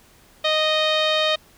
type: tone with low-pass filter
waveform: sawtooth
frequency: 620 Hz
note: D#5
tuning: 6 cents flat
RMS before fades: -20 dBFS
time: 0.44-1.36 s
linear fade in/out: 10 ms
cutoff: 3600 Hz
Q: 5
effects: pink hiss -53 dBFS RMS until 1.57 s

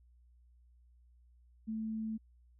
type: tone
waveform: sine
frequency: 220.1 Hz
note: A3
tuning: 1 cent sharp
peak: -35 dBFS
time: 1.67-2.18 s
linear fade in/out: 20 ms
effects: added 60 Hz sine -61 dBFS peak until 2.59 s

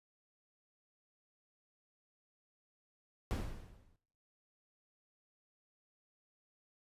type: noise with exponential decay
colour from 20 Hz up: brown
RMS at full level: -32 dBFS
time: 3.31-3.96 s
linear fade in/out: 0 ms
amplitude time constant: 140 ms
effects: noise-tail reverb RT60 0.7 s tail -21 dB re dry + resampled to 32000 Hz

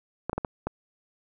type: clicks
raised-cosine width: 1 ms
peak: -14 dBFS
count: 5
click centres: 0.296 / 0.331 / 0.38 / 0.448 / 0.67 s
effects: none

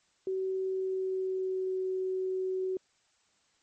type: tone with pitch glide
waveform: sine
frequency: 378.9 to 374.8 Hz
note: F#4 to F#4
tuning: +41 to +22 cents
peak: -29 dBFS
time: 0.27-2.77 s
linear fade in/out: 2 ms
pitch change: -19 cents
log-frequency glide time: 0.63-1.74 s
effects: white hiss -70 dBFS RMS until 3.62 s + MP3 32 kbps

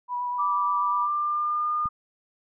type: tone with vibrato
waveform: sine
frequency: 980 Hz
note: B5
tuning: 14 cents flat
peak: -26 dBFS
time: 0.08-1.09 s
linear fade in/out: 50 ms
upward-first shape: triangle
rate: 8.3 Hz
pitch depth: 15 cents each way
type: tone with pitch glide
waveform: sine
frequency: 1172 to 1214.7 Hz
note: D6 to D#6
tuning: -4 to -42 cents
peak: -23 dBFS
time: 0.38-1.89 s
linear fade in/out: 20 ms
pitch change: +62 cents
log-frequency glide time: 0.78-1.73 s
type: click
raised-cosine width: 5 ms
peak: -26 dBFS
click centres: 1.857 s
effects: none

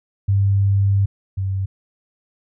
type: tone pair in turn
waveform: sine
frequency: 99 / 96.29 Hz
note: G2 / G2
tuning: +18 / -30 cents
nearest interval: unison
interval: 48 cents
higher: first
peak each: -13 / -19 dBFS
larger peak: first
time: 0.28-1.06 / 1.37-1.66 s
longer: first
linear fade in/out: 10 ms
effects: none

